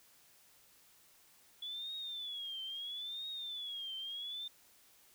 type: tone with vibrato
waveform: sine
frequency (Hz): 3420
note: A7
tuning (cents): -50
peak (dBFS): -40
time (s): 1.62-4.48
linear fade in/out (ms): 5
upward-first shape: triangle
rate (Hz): 0.75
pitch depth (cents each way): 170
effects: white hiss -65 dBFS RMS until 5.14 s